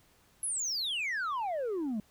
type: exponential sweep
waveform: sine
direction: down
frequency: 11175 to 201.2 Hz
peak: -28 dBFS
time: 0.43-2 s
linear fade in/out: 2 ms
effects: tanh soft clip ceiling -30 dBFS + pink hiss -65 dBFS RMS until 2.1 s